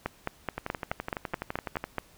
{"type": "two click trains", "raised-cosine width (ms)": 0.5, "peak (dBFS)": [-14, -17], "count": [10, 16], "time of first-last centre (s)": [[0.06, 1.983], [0.58, 1.841]], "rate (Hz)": [4.68, 11.9], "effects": ["pink hiss -58 dBFS RMS until 2.17 s"]}